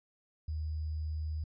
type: tone with sample-and-hold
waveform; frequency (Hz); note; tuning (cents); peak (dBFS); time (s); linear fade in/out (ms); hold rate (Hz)
sine; 77.78; D#2; 0; -33; 0.48-1.44; 5; 4900
effects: resampled to 16000 Hz